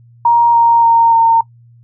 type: tone with pitch steps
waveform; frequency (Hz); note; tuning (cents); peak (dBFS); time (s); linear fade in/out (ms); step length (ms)
sine; 940 / 931.4 / 922.8 / 914.3; A#5 / A#5 / A#5 / A#5; +14 / -2 / -18 / -34; -6; 0.25-1.41; 5; 290
effects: noise-tail reverb RT60 0.1 s tail -21 dB re dry + added 118 Hz sine -41 dBFS peak until 1.83 s